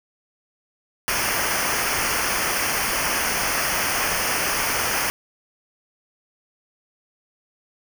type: noise with comb filter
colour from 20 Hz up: pink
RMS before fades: -23 dBFS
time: 1.08-5.1 s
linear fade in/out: 0 ms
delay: 0.26 ms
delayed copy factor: -0.8
effects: none